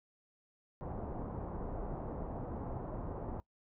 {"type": "low-pass noise", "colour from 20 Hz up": "pink", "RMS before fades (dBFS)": -41, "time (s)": [0.81, 3.4], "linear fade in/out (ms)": 0, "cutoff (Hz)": 940, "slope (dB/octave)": 24, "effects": ["noise-tail reverb RT60 0.1 s tail -20 dB re dry"]}